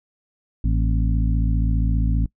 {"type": "harmonic tone with a mistuned harmonic", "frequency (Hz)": 55, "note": "A1", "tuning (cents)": 0, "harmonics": [1, 2, 3, 4, 5], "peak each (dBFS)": [-18, -24, -28, -30, -32], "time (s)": [0.64, 2.26], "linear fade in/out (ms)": 5, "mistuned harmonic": 4, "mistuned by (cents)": 86, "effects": ["noise-tail reverb RT60 0.1 s tail -23 dB re dry"]}